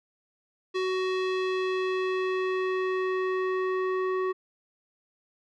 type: tone with low-pass filter sweep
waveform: square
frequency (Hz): 373.4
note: F#4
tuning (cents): +16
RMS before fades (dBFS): -28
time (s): 0.74-4.33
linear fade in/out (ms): 20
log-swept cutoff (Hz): 3900 to 1500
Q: 1.4
effects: none